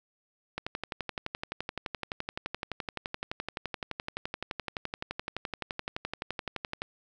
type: click train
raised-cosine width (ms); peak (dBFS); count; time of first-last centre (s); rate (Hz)
0.3; -17; 74; 0.58-6.819; 11.7
effects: none